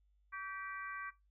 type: harmonic tone with a mistuned harmonic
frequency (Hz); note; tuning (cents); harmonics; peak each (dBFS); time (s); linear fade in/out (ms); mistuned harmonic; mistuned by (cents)
390; G4; -9; 3 / 4 / 5 / 6; -44 / -46 / -49 / -54; 0.32-1.11; 20; 3; -38
effects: noise-tail reverb RT60 0.2 s tail -17 dB re dry + added 50 Hz sine -69 dBFS peak until 1.3 s